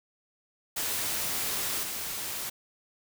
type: noise with level steps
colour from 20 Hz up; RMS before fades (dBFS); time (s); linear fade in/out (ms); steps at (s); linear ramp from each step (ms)
white; -31 / -35; 0.76-2.5; 10; 1.83; 2
effects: none